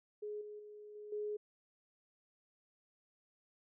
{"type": "tone with level steps", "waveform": "sine", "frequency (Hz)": 419.4, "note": "G#4", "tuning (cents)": 17, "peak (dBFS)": [-40, -46, -50, -47, -37], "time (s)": [0.22, 1.37], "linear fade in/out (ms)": 10, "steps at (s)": [0.41, 0.59, 0.95, 1.12], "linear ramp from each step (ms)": 5, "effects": []}